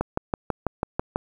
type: click train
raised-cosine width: 1 ms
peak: -9 dBFS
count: 8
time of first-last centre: 0.01-1.159 s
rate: 6.09 Hz
effects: 8-bit